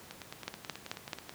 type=two click trains; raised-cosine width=0.2 ms; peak=-17 / -24 dBFS; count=4 / 12; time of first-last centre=0.48-1.132 / 0.11-1.294 s; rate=4.6 / 9.29 Hz; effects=pink hiss -52 dBFS RMS until 1.34 s + high-pass 100 Hz 12 dB/octave